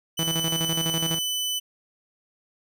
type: tone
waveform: sawtooth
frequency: 3000 Hz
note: F#7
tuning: 23 cents sharp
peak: -22 dBFS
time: 0.17-1.6 s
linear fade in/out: 20 ms
type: tone with tremolo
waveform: sawtooth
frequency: 163.2 Hz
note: E3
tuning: 17 cents flat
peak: -21 dBFS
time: 0.19-1.19 s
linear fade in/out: 2 ms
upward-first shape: square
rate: 12 Hz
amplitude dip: 65%
effects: none